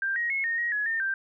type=tone with pitch steps; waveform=sine; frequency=1583 / 1886 / 2177 / 1845 / 1890 / 1687 / 1815 / 1572 Hz; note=G6 / A#6 / C#7 / A#6 / A#6 / G#6 / A#6 / G6; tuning=+17 / +20 / -32 / -18 / +23 / +27 / -47 / +4 cents; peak=-25 dBFS; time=0.02-1.14 s; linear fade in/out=2 ms; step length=140 ms; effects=none